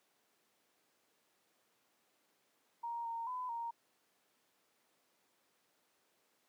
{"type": "tone with pitch steps", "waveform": "sine", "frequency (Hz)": [936, 922, 1005, 931], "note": ["A#5", "A#5", "B5", "A#5"], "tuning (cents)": [7, -19, 30, -2], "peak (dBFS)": -38, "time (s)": [2.83, 3.71], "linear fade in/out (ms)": 10, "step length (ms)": 220, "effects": ["pink hiss -75 dBFS RMS until 6.48 s", "high-pass 300 Hz 12 dB/octave"]}